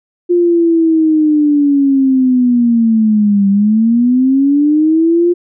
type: linear two-way sweep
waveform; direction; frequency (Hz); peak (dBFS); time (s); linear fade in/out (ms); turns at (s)
sine; down then up; 353.4 to 196 to 353.4; -7; 0.29-5.34; 20; 3.49
effects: none